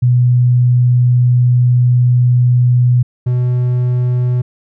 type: tone pair in turn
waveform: sine / triangle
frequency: 123.47 / 124.12 Hz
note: B2 / B2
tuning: 0 / +9 cents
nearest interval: unison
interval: 9 cents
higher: second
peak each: -7 / -9 dBFS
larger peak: first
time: 0.02-3.03 / 3.26-4.42 s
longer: first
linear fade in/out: 10 ms
effects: none